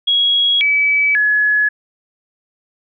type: tone with pitch steps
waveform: sine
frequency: 3316 / 2293 / 1696 Hz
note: G#7 / D7 / G#6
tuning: -3 / -42 / +36 cents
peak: -11 dBFS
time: 0.07-1.69 s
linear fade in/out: 10 ms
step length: 540 ms
effects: none